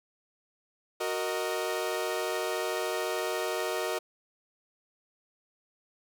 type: chord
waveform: sawtooth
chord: D# minor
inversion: first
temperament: equal with one note detuned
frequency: 370 / 463.7 / 622.3 Hz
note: F#4 / A#4 / D#5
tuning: 0 / -9 / 0 cents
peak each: -30 dBFS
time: 1-3.99 s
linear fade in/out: 10 ms
effects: none